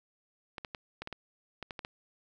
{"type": "clicks", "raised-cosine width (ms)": 0.3, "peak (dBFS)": -23, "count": 10, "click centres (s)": [0.582, 0.648, 0.748, 1.02, 1.074, 1.127, 1.627, 1.708, 1.792, 1.849], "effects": []}